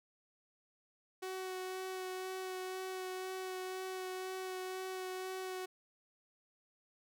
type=tone with vibrato; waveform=sawtooth; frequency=373.3 Hz; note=F#4; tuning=15 cents sharp; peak=-36 dBFS; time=1.22-5.66 s; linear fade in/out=10 ms; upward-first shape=sine; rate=2 Hz; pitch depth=12 cents each way; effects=none